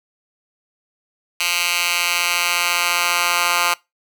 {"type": "tone with high-pass filter sweep", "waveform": "10% pulse", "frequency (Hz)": 174.61, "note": "F3", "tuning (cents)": 0, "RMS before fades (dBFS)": -19, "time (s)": [1.4, 3.74], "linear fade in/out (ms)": 5, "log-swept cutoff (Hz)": [2400, 1400], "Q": 1.4, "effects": ["noise-tail reverb RT60 0.2 s tail -22 dB re dry"]}